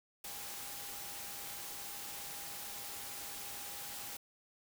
sine tone in noise, 808 Hz, G#5, 48 cents flat, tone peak -56 dBFS, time 0.24-4.17 s, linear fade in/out 5 ms, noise white, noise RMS -45 dBFS, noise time 0.24-4.17 s, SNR -14 dB, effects none

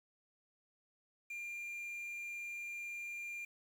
triangle tone with quantisation, 2394 Hz, D7, 33 cents sharp, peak -40 dBFS, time 1.3-3.45 s, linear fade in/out 5 ms, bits 10, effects none

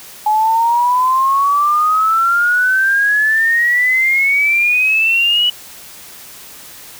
sine exponential sweep, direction up, 844 to 2960 Hz, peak -10 dBFS, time 0.26-5.5 s, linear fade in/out 5 ms, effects white hiss -36 dBFS RMS until 6.99 s

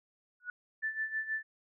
sine tone with exponential growth, 1464 Hz, F#6, 19 cents flat, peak -32 dBFS, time 0.4-0.5 s, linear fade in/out 2 ms, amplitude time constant 21 ms
sine tone with tremolo, 1760 Hz, A6, in tune, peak -30 dBFS, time 0.82-1.43 s, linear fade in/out 20 ms, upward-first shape sine, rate 6.3 Hz, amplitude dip 75%
effects none

